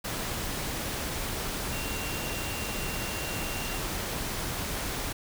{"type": "tone in noise", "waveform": "sine", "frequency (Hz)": 2760, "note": "F7", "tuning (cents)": -21, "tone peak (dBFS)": -40, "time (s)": [1.72, 3.78], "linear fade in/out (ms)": 10, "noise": "pink", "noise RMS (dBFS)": -33, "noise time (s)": [0.04, 5.13], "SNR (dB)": -10, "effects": []}